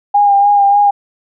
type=tone with vibrato; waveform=sine; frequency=809 Hz; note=G#5; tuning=46 cents flat; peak=-6 dBFS; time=0.14-0.91 s; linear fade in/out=10 ms; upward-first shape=sine; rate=3.4 Hz; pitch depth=26 cents each way; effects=none